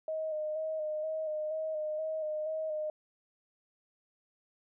sine tone with vibrato, 622.3 Hz, D#5, in tune, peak -32 dBFS, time 0.08-2.9 s, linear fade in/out 2 ms, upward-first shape square, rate 2.1 Hz, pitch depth 25 cents each way, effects none

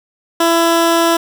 15% pulse tone, 334.4 Hz, E4, 25 cents sharp, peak -4 dBFS, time 0.4-1.17 s, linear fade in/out 5 ms, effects none

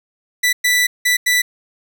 sawtooth tone bursts at uneven times, 1975.5 Hz, B6, in tune, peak -9 dBFS, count 4, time 0.43-0.53 / 0.64-0.87 / 1.05-1.17 / 1.26-1.42 s, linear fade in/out 10 ms, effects none

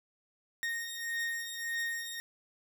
40% pulse beating tone pair, 1854 / 1855.7 Hz, A#6 / A#6, -10 / -8 cents, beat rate 1.7 Hz, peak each -38 / -35 dBFS, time 0.63-2.2 s, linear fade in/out 0 ms, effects 10-bit

